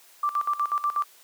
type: tone with tremolo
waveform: sine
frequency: 1174.7 Hz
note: D6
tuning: in tune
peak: -21 dBFS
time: 0.23-1.04 s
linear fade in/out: 5 ms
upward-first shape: square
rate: 8.2 Hz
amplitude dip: 80%
effects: white hiss -54 dBFS RMS until 1.23 s + high-pass 400 Hz 12 dB/octave